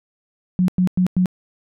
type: tone bursts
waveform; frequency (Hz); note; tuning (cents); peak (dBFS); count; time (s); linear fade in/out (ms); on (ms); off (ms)
sine; 182.3; F#3; -25; -13; 4; 0.59-1.258; 0; 92; 100
effects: none